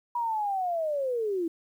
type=linear sweep; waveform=sine; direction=down; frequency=970 to 320.5 Hz; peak=-26 dBFS; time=0.15-1.48 s; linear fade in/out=5 ms; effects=10-bit